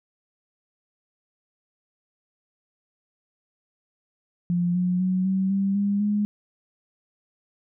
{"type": "tone with pitch steps", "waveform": "sine", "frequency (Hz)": [175, 180.02, 185.19, 190.51, 195.98, 201.6, 207.4], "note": ["F3", "F#3", "F#3", "G3", "G3", "G3", "G#3"], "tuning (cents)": [4, -47, 2, -49, 0, 49, -2], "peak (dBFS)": -20, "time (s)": [4.5, 6.25], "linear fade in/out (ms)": 0, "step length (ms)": 250, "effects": []}